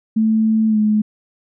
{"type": "tone with pitch glide", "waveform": "sine", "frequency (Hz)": [220, 213], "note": ["A3", "G#3"], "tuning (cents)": [0, 44], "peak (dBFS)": -12, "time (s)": [0.16, 1.02], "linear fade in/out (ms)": 10, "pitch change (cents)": -56, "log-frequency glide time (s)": [0.68, 0.78], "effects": []}